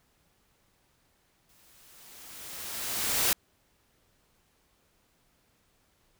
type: noise with exponential growth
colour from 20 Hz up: white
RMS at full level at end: -24 dBFS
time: 1.49-3.33 s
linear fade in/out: 2 ms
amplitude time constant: 400 ms
effects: pink hiss -69 dBFS RMS until 6.19 s